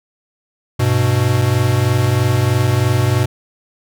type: tone pair together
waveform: square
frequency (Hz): 100.37 / 123.47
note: G2 / B2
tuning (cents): +41 / 0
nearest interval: major third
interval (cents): 359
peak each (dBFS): -17 / -15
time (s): 0.79-3.26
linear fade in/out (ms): 10
effects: none